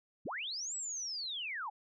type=linear two-way sweep; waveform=sine; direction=up then down; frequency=66.3 to 7902 to 762 Hz; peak=-37 dBFS; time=0.25-1.7 s; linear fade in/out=10 ms; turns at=0.76 s; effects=none